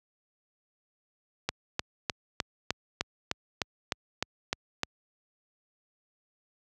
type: click train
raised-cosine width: 0.2 ms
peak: -10 dBFS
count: 12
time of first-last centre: 1.49-4.833 s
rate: 3.29 Hz
effects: high-pass 60 Hz 12 dB/octave